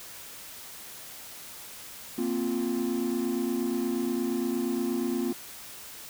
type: chord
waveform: triangle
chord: Bb suspended second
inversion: none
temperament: equal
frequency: 233.1 / 261.6 / 349.2 Hz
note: Bb3 / C4 / F4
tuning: 0 / 0 / 0 cents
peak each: -28 dBFS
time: 2.18-5.33 s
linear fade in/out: 5 ms
effects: tanh soft clip ceiling -19 dBFS + white hiss -44 dBFS RMS until 6.09 s